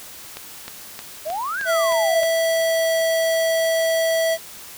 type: click train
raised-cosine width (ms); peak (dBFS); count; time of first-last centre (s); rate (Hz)
0.2; -15; 7; 0.37-2.233; 3.22
type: exponential two-way sweep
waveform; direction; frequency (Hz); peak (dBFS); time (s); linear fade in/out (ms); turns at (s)
sine; up then down; 587.3 to 1661.2 to 587.3; -23; 1.25-2.25; 20; 1.6
type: tone with pitch glide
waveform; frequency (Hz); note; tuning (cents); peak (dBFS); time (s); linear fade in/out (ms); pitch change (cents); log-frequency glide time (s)
square; 659.3 to 654; E5 to E5; 0 to -14; -18; 1.65-4.38; 50; -14; 1.95-2.91
effects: white hiss -39 dBFS RMS until 4.77 s